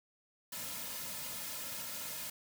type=noise with comb filter; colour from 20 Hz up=white; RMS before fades=-42 dBFS; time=0.52-2.3 s; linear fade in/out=5 ms; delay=2.6 ms; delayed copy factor=-0.75; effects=none